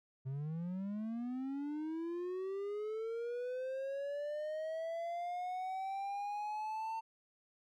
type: linear sweep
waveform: triangle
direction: up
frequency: 128.5 to 903 Hz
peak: -35 dBFS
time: 0.25-7.01 s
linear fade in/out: 20 ms
effects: MP3 96 kbps